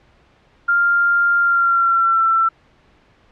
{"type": "tone with pitch glide", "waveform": "sine", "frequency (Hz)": [1396.9, 1340], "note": ["F6", "E6"], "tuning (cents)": [0, 28], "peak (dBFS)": -12, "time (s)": [0.68, 2.49], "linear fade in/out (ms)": 10, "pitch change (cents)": -72, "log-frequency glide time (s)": [1.39, 2.24], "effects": ["pink hiss -54 dBFS RMS until 3.31 s", "low-pass 3000 Hz 12 dB/octave"]}